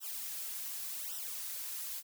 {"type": "noise with flanger", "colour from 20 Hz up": "blue", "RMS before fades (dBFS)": -41, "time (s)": [0, 2.03], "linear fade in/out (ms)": 50, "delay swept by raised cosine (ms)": [0.44, 5.34], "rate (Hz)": 0.87, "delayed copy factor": -1, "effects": []}